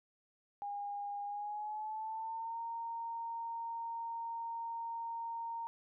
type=tone with pitch glide; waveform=sine; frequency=813 to 923.2 Hz; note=G#5 to A#5; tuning=-37 to -17 cents; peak=-38 dBFS; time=0.62-5.67 s; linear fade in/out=0 ms; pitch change=+220 cents; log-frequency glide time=1.25-2.59 s; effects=none